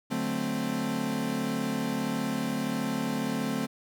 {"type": "chord", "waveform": "40% pulse", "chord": "D dominant seventh", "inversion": "none", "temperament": "equal", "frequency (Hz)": [146.83, 185, 220, 261.6], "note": ["D3", "F#3", "A3", "C4"], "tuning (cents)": [0, 0, 0, 0], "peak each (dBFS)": [-37, -36, -31, -31], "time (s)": [0.1, 3.67], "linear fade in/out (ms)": 20, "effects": []}